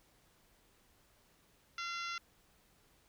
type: harmonic tone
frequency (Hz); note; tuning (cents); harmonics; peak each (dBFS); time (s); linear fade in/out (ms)
686; F5; -31; 2 / 3 / 4 / 5 / 6 / 7 / 8 / 9; -41 / -45 / -47 / -49 / -51 / -52 / -53 / -54; 1.78-2.18; 2
effects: pink hiss -69 dBFS RMS until 3.08 s